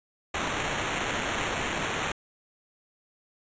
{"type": "noise with sample-and-hold", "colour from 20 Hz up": "white", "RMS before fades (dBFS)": -30, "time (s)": [0.34, 2.12], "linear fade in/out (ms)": 5, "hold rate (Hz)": 4900, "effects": ["resampled to 16000 Hz"]}